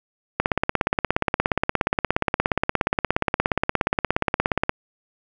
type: click train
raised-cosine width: 0.5 ms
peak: -3 dBFS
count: 74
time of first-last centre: 0.4-4.694 s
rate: 17 Hz
effects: none